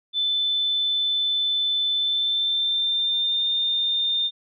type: tone with pitch glide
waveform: sine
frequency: 3520 to 3619 Hz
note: A7 to A7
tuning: 0 to +48 cents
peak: -20 dBFS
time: 0.13-4.31 s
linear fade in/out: 50 ms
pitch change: +48 cents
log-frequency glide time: 1.94-3.46 s
effects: none